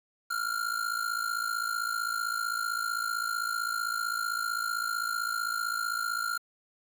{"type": "ring-modulated tone", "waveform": "square", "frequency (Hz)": 1396.9, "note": "F6", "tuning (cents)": 0, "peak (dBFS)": -27, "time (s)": [0.3, 6.38], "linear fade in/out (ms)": 10, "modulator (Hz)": 27.8, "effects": ["9-bit"]}